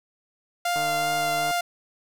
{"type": "tone with vibrato", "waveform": "sawtooth", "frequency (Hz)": 697, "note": "F5", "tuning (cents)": -4, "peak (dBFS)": -19, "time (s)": [0.65, 1.61], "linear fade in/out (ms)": 5, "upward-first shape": "sine", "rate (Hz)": 2.6, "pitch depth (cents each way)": 11}
{"type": "click train", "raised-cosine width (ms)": 1, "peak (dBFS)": -23, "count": 115, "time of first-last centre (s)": [0.76, 1.51], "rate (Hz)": 152}
{"effects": []}